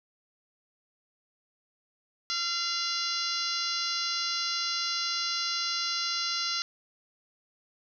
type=harmonic tone with a mistuned harmonic; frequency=686 Hz; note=F5; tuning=31 cents flat; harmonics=2 / 3 / 4 / 5 / 6 / 7 / 8 / 9; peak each=-36 / -40 / -39 / -39 / -34 / -34 / -36 / -40 dBFS; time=2.3-6.62 s; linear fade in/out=0 ms; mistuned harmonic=4; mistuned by=+49 cents; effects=none